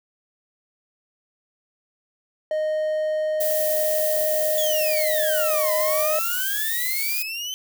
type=tone; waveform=triangle; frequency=619 Hz; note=D#5; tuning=9 cents flat; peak=-19 dBFS; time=2.51-6.19 s; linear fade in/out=2 ms
type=noise; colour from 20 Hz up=violet; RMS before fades=-26 dBFS; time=3.4-7.23 s; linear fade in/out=10 ms
type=exponential two-way sweep; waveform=30% pulse; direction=down then up; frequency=3469 to 987.8 to 3092 Hz; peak=-25 dBFS; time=4.58-7.54 s; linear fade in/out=0 ms; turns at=5.74 s
effects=none